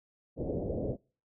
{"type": "low-pass noise", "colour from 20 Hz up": "white", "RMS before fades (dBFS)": -34, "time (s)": [0.36, 0.97], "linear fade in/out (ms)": 50, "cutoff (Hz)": 580, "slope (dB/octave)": 48, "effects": ["noise-tail reverb RT60 0.4 s tail -26 dB re dry"]}